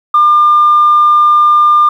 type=tone; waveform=sine; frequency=1200 Hz; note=D6; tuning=37 cents sharp; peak=-3 dBFS; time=0.14-1.89 s; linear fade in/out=5 ms; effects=tanh soft clip ceiling 0 dBFS + 7-bit